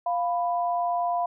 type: tone pair together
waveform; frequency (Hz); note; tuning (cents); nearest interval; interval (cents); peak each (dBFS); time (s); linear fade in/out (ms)
sine; 699 / 990.4; F5 / B5; +1 / +5; tritone; 604; -24 / -29; 0.06-1.26; 5
effects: none

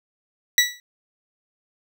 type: tone with exponential decay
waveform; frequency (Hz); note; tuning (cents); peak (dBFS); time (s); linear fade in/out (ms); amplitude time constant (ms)
20% pulse; 1950; B6; -23; -5; 0.58-0.8; 1; 47
effects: none

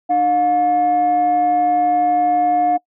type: tone pair together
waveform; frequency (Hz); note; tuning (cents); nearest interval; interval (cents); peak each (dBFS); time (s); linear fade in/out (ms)
sine; 302 / 715.4; D4 / F5; +48 / +41; octave + minor third; 1493; -21 / -12; 0.09-2.78; 20
effects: noise-tail reverb RT60 0.1 s tail -24 dB re dry + tanh soft clip ceiling -9 dBFS

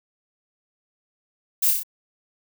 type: noise with echo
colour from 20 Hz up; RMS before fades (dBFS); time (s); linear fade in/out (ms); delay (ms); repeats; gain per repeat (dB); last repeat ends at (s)
violet; -20; 1.62-1.71; 10; 31; 4; -3; 1.834
effects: none

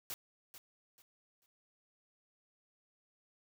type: noise with echo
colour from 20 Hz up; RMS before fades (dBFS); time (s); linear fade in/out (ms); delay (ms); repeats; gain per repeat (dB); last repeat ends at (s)
white; -42; 0.1-0.14; 0; 440; 3; -11; 1.46
effects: none

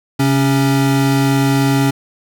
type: tone pair together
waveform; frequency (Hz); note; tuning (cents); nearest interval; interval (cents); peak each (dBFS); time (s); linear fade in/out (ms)
square; 134.58 / 277.2; C3 / C#4; +49 / 0; octave + minor second; 1251; -15; 0.19-1.91; 10
effects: none

